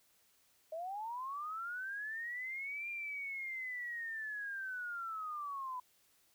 sine linear two-way sweep, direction up then down, 620 to 2400 to 990 Hz, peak -39 dBFS, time 0.72-5.8 s, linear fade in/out 5 ms, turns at 2.89 s, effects white hiss -71 dBFS RMS until 6.34 s

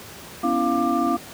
sine tone cluster, 247.7 / 281.5 / 333.1 / 698 / 1187 Hz, B3 / C#4 / E4 / F5 / D6, +5 / +27 / +18 / -1 / +18 cents, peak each -25 dBFS, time 0.43-1.17 s, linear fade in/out 10 ms, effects pink hiss -40 dBFS RMS until 1.33 s + high-pass 80 Hz 12 dB/octave

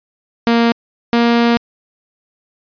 sawtooth tone pair in turn, 233.1 / 235.3 Hz, A#3 / A#3, 0 / +16 cents, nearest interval unison, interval 16 cents, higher second, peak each -6 dBFS, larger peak neither, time 0.47-0.72 / 1.13-1.57 s, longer second, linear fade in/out 0 ms, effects resampled to 11025 Hz

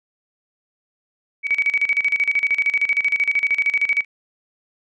sine tone with tremolo, 2268 Hz, C#7, 39 cents sharp, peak -14 dBFS, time 1.43-4.05 s, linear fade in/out 50 ms, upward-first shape square, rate 13 Hz, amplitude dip 80%, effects resampled to 22050 Hz

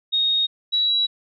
sine tone pair in turn, 3729 / 3901 Hz, A#7 / B7, 0 / -22 cents, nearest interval minor second, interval 78 cents, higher second, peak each -17 dBFS, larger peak neither, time 0.12-0.47 / 0.72-1.07 s, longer neither, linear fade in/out 20 ms, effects none

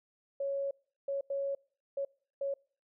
sine tone bursts at uneven times, 554.4 Hz, C#5, in tune, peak -31 dBFS, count 5, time 0.4-0.71 / 1.08-1.21 / 1.3-1.55 / 1.97-2.05 / 2.41-2.54 s, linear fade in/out 5 ms, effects noise-tail reverb RT60 0.5 s tail -26 dB re dry

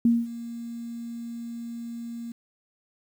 sine tone with ADSR envelope, 233.9 Hz, A#3, 6 cents sharp, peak -15 dBFS, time 0.05-2.32 s, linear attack 3 ms, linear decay 210 ms, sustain -18 dB, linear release 4 ms, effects 9-bit

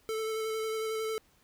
square tone with vibrato, 440 Hz, A4, in tune, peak -32 dBFS, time 0.09-1.18 s, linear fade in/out 0 ms, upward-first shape square, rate 11 Hz, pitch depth 12 cents each way, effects pink hiss -66 dBFS RMS until 1.43 s

